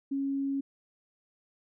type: tone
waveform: sine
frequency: 275.2 Hz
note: C#4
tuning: 12 cents flat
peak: -28 dBFS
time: 0.11-0.61 s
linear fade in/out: 10 ms
effects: none